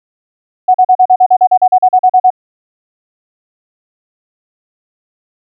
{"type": "tone bursts", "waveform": "sine", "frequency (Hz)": 740, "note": "F#5", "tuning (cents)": 0, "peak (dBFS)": -3, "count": 16, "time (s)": [0.68, 2.304], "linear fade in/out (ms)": 10, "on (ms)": 64, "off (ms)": 40, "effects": []}